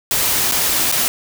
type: noise with dropouts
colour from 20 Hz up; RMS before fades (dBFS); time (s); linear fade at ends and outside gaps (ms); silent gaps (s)
white; -17; 0.11-1.08; 0; 0.513-0.521 / 0.915-0.924
effects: none